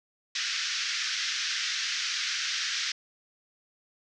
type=band-pass noise; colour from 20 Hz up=white; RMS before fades=-31 dBFS; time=0.35-2.92 s; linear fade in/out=5 ms; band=1400 to 6000 Hz; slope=48 dB/octave; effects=none